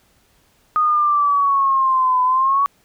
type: exponential two-way sweep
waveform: sine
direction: down then up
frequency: 1242 to 1003 to 1132 Hz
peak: -13 dBFS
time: 0.76-2.66 s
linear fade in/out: 0 ms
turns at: 2.23 s
effects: pink hiss -58 dBFS RMS until 2.84 s